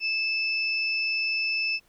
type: tone pair together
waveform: sine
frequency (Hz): 2624 / 5286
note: E7 / E8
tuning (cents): -9 / +4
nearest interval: octave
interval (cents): 1213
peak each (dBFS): -25 / -31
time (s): 0-1.8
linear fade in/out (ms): 50
effects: pink hiss -64 dBFS RMS until 1.88 s